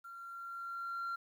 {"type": "tone with level ramp", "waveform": "sine", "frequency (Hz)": 1375, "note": "F6", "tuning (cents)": -27, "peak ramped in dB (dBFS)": [-47, -33], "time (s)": [0.04, 1.16], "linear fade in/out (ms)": 10, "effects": ["tanh soft clip ceiling -35 dBFS", "11-bit"]}